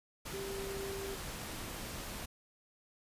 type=tone in noise; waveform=sine; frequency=392 Hz; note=G4; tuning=in tune; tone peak=-40 dBFS; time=0.33-1.15 s; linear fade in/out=10 ms; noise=pink; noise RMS=-43 dBFS; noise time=0.25-2.26 s; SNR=0 dB; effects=resampled to 32000 Hz